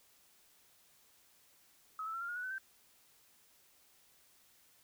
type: tone with pitch steps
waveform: sine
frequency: 1278 / 1314.7 / 1352.4 / 1391.3 / 1431.2 / 1472.3 / 1514.5 / 1558 Hz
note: D#6 / E6 / E6 / F6 / F6 / F#6 / F#6 / G6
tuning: +46 / -5 / +44 / -7 / +42 / -9 / +40 / -11 cents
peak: -38 dBFS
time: 1.99-2.582 s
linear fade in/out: 2 ms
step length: 74 ms
effects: white hiss -67 dBFS RMS until 4.83 s